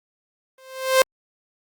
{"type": "tone with exponential growth", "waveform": "sawtooth", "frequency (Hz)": 524, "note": "C5", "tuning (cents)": 2, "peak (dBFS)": -6, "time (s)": [0.58, 1.02], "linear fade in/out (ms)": 2, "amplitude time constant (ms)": 95, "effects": ["Opus 32 kbps"]}